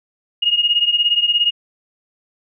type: beating tone pair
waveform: sine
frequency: 2859 / 2876 Hz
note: F7 / F#7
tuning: +40 / -50 cents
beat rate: 17 Hz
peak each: -15 / -18 dBFS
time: 0.42-1.51 s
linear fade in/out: 10 ms
effects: none